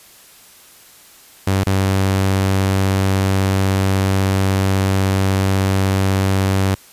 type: tone with dropouts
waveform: sawtooth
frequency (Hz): 96.3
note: G2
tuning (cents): -30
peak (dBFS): -10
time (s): 1.47-6.75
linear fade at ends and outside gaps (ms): 5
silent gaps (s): 1.639-1.666
effects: white hiss -45 dBFS RMS until 6.92 s + resampled to 32000 Hz